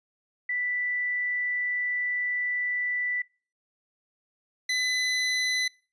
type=tone pair in turn; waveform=sine / 25% pulse; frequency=1975.5 / 2007 Hz; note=B6 / B6; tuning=0 / +27 cents; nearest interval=unison; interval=27 cents; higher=second; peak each=-26 / -21 dBFS; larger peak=second; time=0.49-3.22 / 4.69-5.68 s; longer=first; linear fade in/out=5 ms; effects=noise-tail reverb RT60 0.4 s tail -25 dB re dry + resampled to 22050 Hz